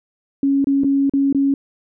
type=tone with dropouts; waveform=sine; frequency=276.5 Hz; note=C#4; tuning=4 cents flat; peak=-13 dBFS; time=0.43-1.54 s; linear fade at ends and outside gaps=2 ms; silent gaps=0.644-0.67 / 0.836-0.844 / 1.096-1.136 / 1.327-1.347 s; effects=none